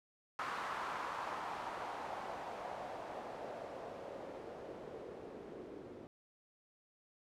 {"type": "noise with low-pass filter sweep", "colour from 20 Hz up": "blue", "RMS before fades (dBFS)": -45, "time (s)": [0.39, 6.07], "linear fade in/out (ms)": 0, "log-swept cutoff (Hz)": [1200, 360], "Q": 2.2, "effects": []}